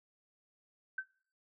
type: tone with exponential decay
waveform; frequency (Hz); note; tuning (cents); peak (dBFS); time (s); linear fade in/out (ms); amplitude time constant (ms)
sine; 1541; G6; -30; -31; 0.98-1.08; 5; 20
effects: noise-tail reverb RT60 0.5 s tail -22 dB re dry